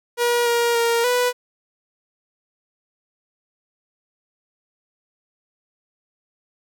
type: tone with pitch steps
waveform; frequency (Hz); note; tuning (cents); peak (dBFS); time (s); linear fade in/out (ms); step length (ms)
sawtooth; 478.8 / 472.2 / 466.3 / 493.1; A#4 / A#4 / A#4 / B4; +46 / +22 / +1 / -3; -13; 0.17-1.33; 50; 290
effects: none